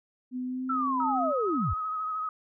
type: tone with pitch glide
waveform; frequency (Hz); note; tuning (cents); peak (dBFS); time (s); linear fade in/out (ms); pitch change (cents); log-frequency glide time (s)
sine; 252.3 to 262.4; B3 to C4; +37 to +5; -30; 0.31-1.33; 50; +68; 0.45-0.79
type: linear sweep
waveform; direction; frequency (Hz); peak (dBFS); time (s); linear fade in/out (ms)
sine; down; 1356 to 55; -26; 0.69-1.74; 10
type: tone with vibrato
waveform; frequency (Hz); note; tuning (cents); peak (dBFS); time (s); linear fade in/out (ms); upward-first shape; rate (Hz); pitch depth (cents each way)
sine; 1268; D#6; +32; -29; 1-2.29; 2; triangle; 13; 33
effects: none